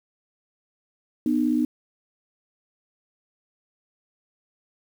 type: tone pair together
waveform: sine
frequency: 246.4 / 303.9 Hz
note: B3 / D#4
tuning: -4 / -41 cents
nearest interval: major third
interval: 363 cents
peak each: -22 dBFS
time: 1.26-1.65 s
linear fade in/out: 2 ms
effects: 8-bit